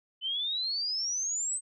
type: exponential sweep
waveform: sine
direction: up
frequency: 3006 to 8320 Hz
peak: -29 dBFS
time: 0.21-1.61 s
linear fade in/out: 50 ms
effects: none